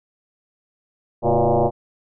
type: tone with frequency modulation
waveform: sine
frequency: 104.2 Hz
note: G#2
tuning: 6 cents sharp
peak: -14 dBFS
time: 1.22-1.71 s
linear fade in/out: 50 ms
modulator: 118 Hz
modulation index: 6.2
effects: none